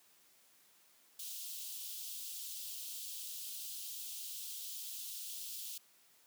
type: high-pass noise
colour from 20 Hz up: white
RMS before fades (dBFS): -45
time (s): 1.19-5.78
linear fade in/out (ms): 5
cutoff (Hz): 2900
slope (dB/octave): 48
effects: white hiss -67 dBFS RMS until 6.26 s + high-pass 150 Hz 12 dB/octave